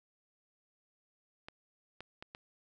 clicks, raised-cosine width 0.3 ms, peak -29 dBFS, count 4, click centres 1.485 / 2.006 / 2.225 / 2.349 s, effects none

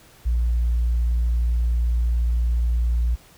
sine tone, 58.7 Hz, A#1, 13 cents sharp, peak -16 dBFS, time 0.25-3.16 s, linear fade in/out 20 ms, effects tanh soft clip ceiling -15 dBFS + pink hiss -51 dBFS RMS until 3.37 s

